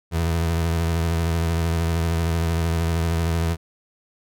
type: tone with vibrato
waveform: 30% pulse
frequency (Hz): 83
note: E2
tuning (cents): +12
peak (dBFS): -17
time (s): 0.11-3.57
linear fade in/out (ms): 50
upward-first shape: triangle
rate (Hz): 13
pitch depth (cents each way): 50
effects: none